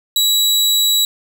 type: tone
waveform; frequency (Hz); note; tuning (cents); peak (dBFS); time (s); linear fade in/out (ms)
sawtooth; 3900; B7; -23; -9; 0.16-1.05; 2
effects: none